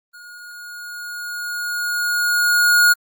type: tone with level ramp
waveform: square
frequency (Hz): 1438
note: F#6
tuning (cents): -50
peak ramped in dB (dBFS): -39 to -10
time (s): 0.13-2.94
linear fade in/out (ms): 20
effects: Opus 24 kbps